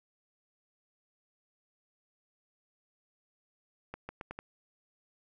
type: accelerating click train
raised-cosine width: 0.5 ms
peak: -25 dBFS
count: 5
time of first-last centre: 3.94-4.39 s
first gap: 150 ms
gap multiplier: 0.81
effects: none